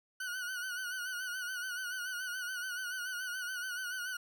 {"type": "tone with vibrato", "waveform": "40% pulse", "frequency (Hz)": 1480, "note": "F#6", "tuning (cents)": 0, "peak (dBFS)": -36, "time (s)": [0.2, 4.17], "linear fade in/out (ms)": 5, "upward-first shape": "sine", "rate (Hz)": 7, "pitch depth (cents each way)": 64, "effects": []}